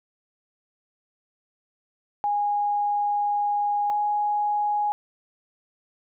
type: tone pair in turn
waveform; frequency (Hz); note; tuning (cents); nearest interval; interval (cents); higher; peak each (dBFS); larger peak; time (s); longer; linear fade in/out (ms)
sine; 823 / 831.1; G#5 / G#5; -16 / +1; unison; 17; second; -21; neither; 2.24-3.9 / 3.9-4.92; first; 0
effects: none